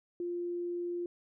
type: tone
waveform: sine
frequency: 349.2 Hz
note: F4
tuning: in tune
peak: -33 dBFS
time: 0.2-1.06 s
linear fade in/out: 2 ms
effects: none